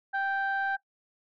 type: tone pair together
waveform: sine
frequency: 784 / 1566.7 Hz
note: G5 / G6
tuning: 0 / -1 cents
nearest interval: octave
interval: 1199 cents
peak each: -28 dBFS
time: 0.13-0.77 s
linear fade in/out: 20 ms
effects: noise-tail reverb RT60 0.1 s tail -19 dB re dry + tanh soft clip ceiling -22 dBFS